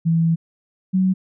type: tone pair in turn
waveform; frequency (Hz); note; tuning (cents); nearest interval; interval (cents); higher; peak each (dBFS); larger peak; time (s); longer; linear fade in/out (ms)
sine; 164.81 / 187.3; E3 / F#3; 0 / +21; major second; 221; second; -14; neither; 0.05-0.36 / 0.93-1.14; first; 20
effects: none